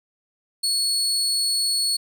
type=tone; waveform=30% pulse; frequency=4382 Hz; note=C#8; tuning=21 cents flat; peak=-17 dBFS; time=0.63-1.97 s; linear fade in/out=10 ms; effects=none